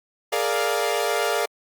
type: chord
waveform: sawtooth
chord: Bb dominant seventh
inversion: third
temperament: equal with one note detuned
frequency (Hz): 418.4 / 466.2 / 587.3 / 698.5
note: Ab4 / Bb4 / D5 / F5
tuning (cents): +13 / 0 / 0 / 0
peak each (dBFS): -23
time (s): 0.32-1.46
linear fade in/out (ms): 10
effects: Opus 48 kbps